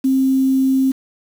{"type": "tone with quantisation", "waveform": "sine", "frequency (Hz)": 265.2, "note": "C4", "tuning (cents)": 23, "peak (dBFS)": -12, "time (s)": [0.04, 0.92], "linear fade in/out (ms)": 10, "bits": 6, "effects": []}